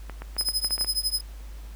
clicks, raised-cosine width 0.5 ms, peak -22 dBFS, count 10, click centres 0.097 / 0.22 / 0.366 / 0.411 / 0.487 / 0.646 / 0.708 / 0.78 / 0.811 / 0.846 s
sawtooth tone with tremolo, 5060 Hz, D#8, 28 cents sharp, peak -18 dBFS, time 0.38-1.21 s, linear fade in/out 5 ms, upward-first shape triangle, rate 12 Hz, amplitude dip 100%
effects added 51 Hz sine -37 dBFS peak until 1.75 s + pink hiss -53 dBFS RMS until 1.75 s

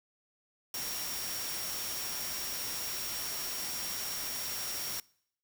sine tone in noise, 5588 Hz, F8, in tune, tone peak -40 dBFS, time 0.74-5 s, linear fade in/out 2 ms, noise white, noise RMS -38 dBFS, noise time 0.74-5 s, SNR -5 dB, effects noise-tail reverb RT60 0.7 s tail -25 dB re dry

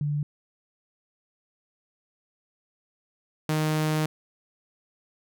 sine / sawtooth tone pair in turn, 146.83 / 154.91 Hz, D3 / D#3, 0 / -7 cents, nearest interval minor second, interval 93 cents, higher second, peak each -24 / -19 dBFS, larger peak second, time 0.01-0.23 / 3.49-4.06 s, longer second, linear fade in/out 2 ms, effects none

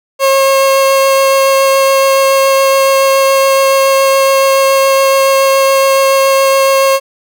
30% pulse tone with vibrato, 541 Hz, C#5, 42 cents flat, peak -4 dBFS, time 0.19-7 s, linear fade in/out 50 ms, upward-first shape triangle, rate 7.1 Hz, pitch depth 9 cents each way, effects none

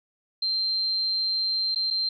sine tone with dropouts, 4147 Hz, C8, 16 cents flat, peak -23 dBFS, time 0.42-2.09 s, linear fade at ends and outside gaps 5 ms, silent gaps 1.748-1.758 / 1.904-1.908 s, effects none

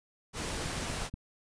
pink noise, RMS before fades -36 dBFS, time 0.33-1.1 s, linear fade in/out 50 ms
click train, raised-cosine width 5 ms, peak -26 dBFS, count 5, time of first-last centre 0.66-1.14 s, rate 8.33 Hz
effects resampled to 22050 Hz

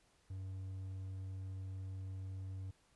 triangle tone, 95 Hz, F#2, 46 cents sharp, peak -40 dBFS, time 0.3-2.71 s, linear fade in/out 5 ms, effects pink hiss -72 dBFS RMS until 2.95 s + resampled to 24000 Hz

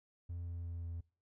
triangle tone with pitch steps, 86.5 / 85.85 / 85.21 / 84.57 Hz, F2 / F2 / F2 / E2, -16 / -29 / -42 / +45 cents, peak -37 dBFS, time 0.29-1.01 s, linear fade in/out 10 ms, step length 180 ms, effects noise-tail reverb RT60 0.4 s tail -26 dB re dry + tanh soft clip ceiling -34 dBFS

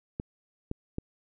clicks, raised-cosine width 3 ms, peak -19 dBFS, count 3, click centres 0.199 / 0.714 / 0.984 s, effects none

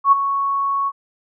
sine tone with ADSR envelope, 1108.7 Hz, C#6, in tune, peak -6 dBFS, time 0.04-0.92 s, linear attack 80 ms, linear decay 17 ms, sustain -11 dB, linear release 47 ms, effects none

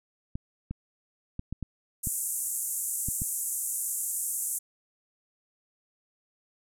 clicks, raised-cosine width 5 ms, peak -21 dBFS, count 8, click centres 0.355 / 0.71 / 1.394 / 1.526 / 1.627 / 2.072 / 3.086 / 3.219 s
pink band-pass noise, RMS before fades -32 dBFS, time 2.03-4.59 s, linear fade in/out 10 ms, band 7300 to 13000 Hz, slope 48 dB/octave
effects none

